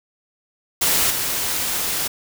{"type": "noise with level steps", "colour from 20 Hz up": "white", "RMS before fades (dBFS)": [-18, -23], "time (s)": [0.81, 2.08], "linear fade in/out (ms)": 10, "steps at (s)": 1.1, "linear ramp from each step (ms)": 5, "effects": []}